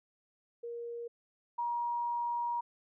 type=tone pair in turn; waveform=sine; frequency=471 / 951 Hz; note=A#4 / A#5; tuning=+18 / +34 cents; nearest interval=octave; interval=1216 cents; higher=second; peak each=-38 / -31 dBFS; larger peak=second; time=0.63-1.08 / 1.58-2.61 s; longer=second; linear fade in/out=10 ms; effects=none